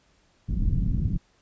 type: low-pass noise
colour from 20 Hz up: pink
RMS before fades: -24 dBFS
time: 0.48-1.18 s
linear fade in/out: 20 ms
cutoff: 200 Hz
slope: 24 dB/octave
effects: pink hiss -64 dBFS RMS until 1.41 s + resampled to 16000 Hz